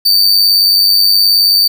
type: tone with amplitude modulation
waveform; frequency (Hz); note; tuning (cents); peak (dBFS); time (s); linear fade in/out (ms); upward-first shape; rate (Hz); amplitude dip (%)
45% pulse; 4591; D8; -40; -4; 0.05-1.68; 10; sine; 98.8; 45
effects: 7-bit